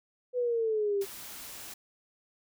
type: exponential sweep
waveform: sine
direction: down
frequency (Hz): 502 to 388.3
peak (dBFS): -26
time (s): 0.33-1.06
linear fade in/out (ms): 50
type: noise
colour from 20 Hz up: white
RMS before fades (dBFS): -44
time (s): 1.01-1.74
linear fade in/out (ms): 5
effects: none